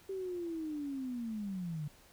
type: linear sweep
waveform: sine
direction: down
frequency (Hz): 390.5 to 143.7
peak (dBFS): -36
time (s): 0.09-1.88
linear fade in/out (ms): 5
effects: pink hiss -61 dBFS RMS until 2.12 s